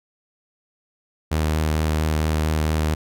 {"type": "tone with vibrato", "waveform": "sawtooth", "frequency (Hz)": 77.78, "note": "D#2", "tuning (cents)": 0, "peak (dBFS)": -15, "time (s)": [1.31, 2.95], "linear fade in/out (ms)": 10, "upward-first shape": "sine", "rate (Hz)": 4.4, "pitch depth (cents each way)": 15, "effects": []}